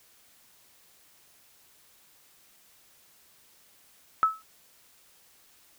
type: tone with exponential decay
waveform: sine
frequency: 1300 Hz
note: E6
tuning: 24 cents flat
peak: -15 dBFS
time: 4.23-4.42 s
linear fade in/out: 0 ms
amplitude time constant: 40 ms
effects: white hiss -60 dBFS RMS until 5.78 s